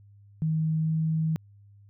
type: tone with pitch glide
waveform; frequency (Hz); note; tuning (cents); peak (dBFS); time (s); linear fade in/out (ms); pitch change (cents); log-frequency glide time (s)
sine; 158.2 to 159.21; D#3 to D#3; +29 to +40; -23; 0.42-1.36; 0; +11; 0.8-0.9
effects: added 101 Hz sine -51 dBFS peak until 1.89 s